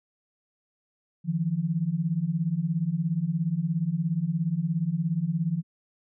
sine beating tone pair, 154.5 / 171.5 Hz, D#3 / F3, -12 / -31 cents, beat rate 17 Hz, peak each -28 / -26 dBFS, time 1.24-5.63 s, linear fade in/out 50 ms, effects none

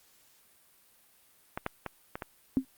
clicks, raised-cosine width 0.5 ms, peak -18 / -15 / -19 / -21 / -21 dBFS, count 5, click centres 1.575 / 1.664 / 1.863 / 2.155 / 2.222 s
sine tone with exponential decay, 263.4 Hz, C4, 12 cents sharp, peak -18 dBFS, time 2.57-2.65 s, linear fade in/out 0 ms, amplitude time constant 17 ms
effects white hiss -63 dBFS RMS until 2.77 s + Opus 48 kbps

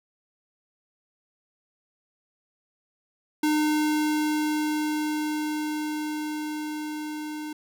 square tone with level ramp, 304 Hz, D#4, 40 cents flat, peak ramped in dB -21 to -33 dBFS, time 3.43-7.53 s, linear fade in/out 5 ms, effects none

